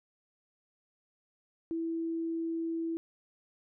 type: tone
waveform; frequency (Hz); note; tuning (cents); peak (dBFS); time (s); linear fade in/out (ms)
sine; 329.5; E4; -1; -31; 1.71-2.97; 0
effects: none